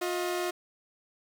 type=tone pair together; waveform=sawtooth; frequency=356 / 634.3 Hz; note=F4 / D#5; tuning=+33 / +33 cents; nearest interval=minor seventh; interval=1000 cents; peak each=-26 / -32 dBFS; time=0.01-0.51 s; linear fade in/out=10 ms; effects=10-bit